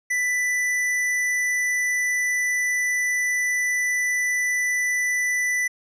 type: tone with tanh clipping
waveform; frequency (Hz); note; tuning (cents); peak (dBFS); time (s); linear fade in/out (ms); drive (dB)
sine; 1985; B6; +8; -22; 0.1-5.68; 10; 17
effects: low-pass 12000 Hz 12 dB/octave